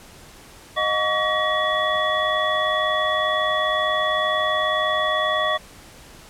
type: tone cluster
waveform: sine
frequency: 620 / 722 / 1132 / 1903 / 3413 Hz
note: D#5 / F#5 / C#6 / A#6 / G#7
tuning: -6 / -43 / +36 / +35 / +47 cents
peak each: -24 / -30 / -23 / -25 / -27 dBFS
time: 0.76-5.58 s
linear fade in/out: 20 ms
effects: pink hiss -45 dBFS RMS until 6.29 s + low-pass 12000 Hz 12 dB/octave